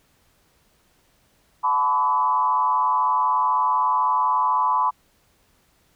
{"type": "tone with frequency modulation", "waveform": "sine", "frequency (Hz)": 1005, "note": "B5", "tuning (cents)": 30, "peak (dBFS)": -17, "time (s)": [1.63, 4.91], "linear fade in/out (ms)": 20, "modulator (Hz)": 136, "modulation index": 0.92, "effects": ["pink hiss -62 dBFS RMS until 5.95 s"]}